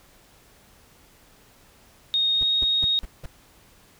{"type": "tone with pitch glide", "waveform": "sine", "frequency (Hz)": [3716, 3740], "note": ["A#7", "A#7"], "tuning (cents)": [-6, 5], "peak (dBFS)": -19, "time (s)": [2.14, 2.99], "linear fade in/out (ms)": 0, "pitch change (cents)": 11, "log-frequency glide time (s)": [2.34, 2.45]}
{"type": "noise bursts", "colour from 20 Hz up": "brown", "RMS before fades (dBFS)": -31, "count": 5, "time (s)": [2.41, 3.26], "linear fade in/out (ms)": 5, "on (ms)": 26, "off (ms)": 180}
{"effects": ["pink hiss -55 dBFS RMS until 3.99 s"]}